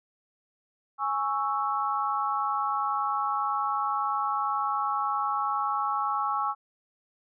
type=chord; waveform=sine; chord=C# minor; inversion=second; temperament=equal; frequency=830.6 / 1108.7 / 1318.5 Hz; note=G#5 / C#6 / E6; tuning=0 / 0 / 0 cents; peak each=-30 / -29 / -30 dBFS; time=0.98-6.55 s; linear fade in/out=50 ms; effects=none